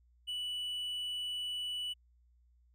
triangle tone, 2960 Hz, F#7, in tune, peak -34 dBFS, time 0.27-1.94 s, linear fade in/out 20 ms, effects added 60 Hz sine -64 dBFS peak until 2.74 s

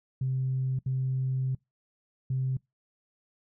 sine tone bursts at uneven times, 130.81 Hz, C3, in tune, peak -25 dBFS, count 3, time 0.21-0.79 / 0.86-1.55 / 2.3-2.57 s, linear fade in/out 5 ms, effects noise-tail reverb RT60 0.2 s tail -26 dB re dry + tanh soft clip ceiling -21 dBFS

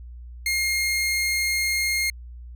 sawtooth tone, 2133 Hz, C7, 33 cents sharp, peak -18 dBFS, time 0.46-2.1 s, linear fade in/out 2 ms, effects added 60 Hz sine -37 dBFS peak until 2.55 s

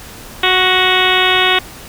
harmonic tone with a mistuned harmonic, 369.2 Hz, F#4, 4 cents flat, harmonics 1 / 2 / 3 / 4 / 5 / 6 / 7 / 8 / 9 / 10, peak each -19 / -19 / -19 / -19 / -19 / -19 / -19 / -19 / -19 / -19 dBFS, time 0.43-1.59 s, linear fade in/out 5 ms, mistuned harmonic 5, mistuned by +28 cents, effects pink hiss -34 dBFS RMS until 1.88 s

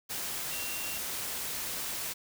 sine tone in noise, 2749 Hz, F7, 28 cents flat, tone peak -41 dBFS, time 0.51-0.99 s, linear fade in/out 20 ms, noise white, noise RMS -36 dBFS, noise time 0.09-2.14 s, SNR -8 dB, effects none

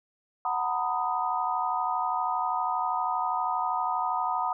sine chord, B major seventh, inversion second, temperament equal with one note detuned, 740 / 915.3 / 987.8 / 1244.5 Hz, F#5 / A#5 / B5 / D#6, 0 / -32 / 0 / 0 cents, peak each -31 dBFS, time 0.45-4.53 s, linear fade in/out 2 ms, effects none

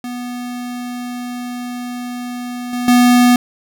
square tone with level steps, 245.3 Hz, B3, 12 cents flat, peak -24 / -19 / -8 dBFS, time 0.04-3.36 s, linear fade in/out 2 ms, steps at 2.73 / 2.88 s, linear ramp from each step 2 ms, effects none

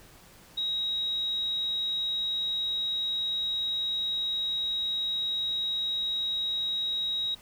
sine tone, 3810 Hz, A#7, 37 cents sharp, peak -27 dBFS, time 0.57-7.35 s, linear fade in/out 10 ms, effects pink hiss -54 dBFS RMS until 7.41 s

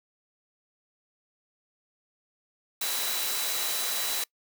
sine tone in noise, 3951 Hz, B7, in tune, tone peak -35 dBFS, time 2.81-4.24 s, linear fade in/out 5 ms, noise white, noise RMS -30 dBFS, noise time 2.81-4.24 s, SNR -8 dB, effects noise-tail reverb RT60 0.1 s tail -24 dB re dry + high-pass 400 Hz 12 dB/octave

